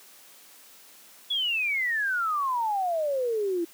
sine exponential sweep, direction down, 3435 to 329.6 Hz, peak -24 dBFS, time 1.3-3.65 s, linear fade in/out 10 ms, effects white hiss -52 dBFS RMS until 3.73 s + high-pass 200 Hz 12 dB/octave

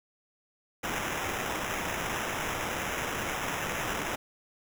white noise with sample-and-hold, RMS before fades -33 dBFS, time 0.83-4.16 s, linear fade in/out 10 ms, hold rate 4410 Hz, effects none

